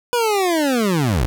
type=linear sweep; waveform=25% pulse; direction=down; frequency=492.8 to 46.36 Hz; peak=-12 dBFS; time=0.13-1.26 s; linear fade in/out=0 ms; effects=none